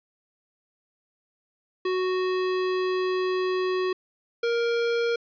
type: tone pair in turn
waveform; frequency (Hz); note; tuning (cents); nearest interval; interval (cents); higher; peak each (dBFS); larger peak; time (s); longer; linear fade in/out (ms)
square; 370 / 468.5; F#4 / A#4; 0 / +9; major third; 409; second; -24 / -23; second; 1.85-3.93 / 4.43-5.16; first; 5
effects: resampled to 11025 Hz + 10-bit